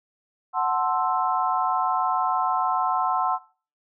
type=chord; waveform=sine; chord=F# half-diminished seventh; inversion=none; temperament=equal; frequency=740 / 880 / 1046.5 / 1318.5 Hz; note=F#5 / A5 / C6 / E6; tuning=0 / 0 / 0 / 0 cents; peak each=-25 / -28 / -25 / -28 dBFS; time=0.53-3.39 s; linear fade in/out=50 ms; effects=noise-tail reverb RT60 0.4 s tail -20 dB re dry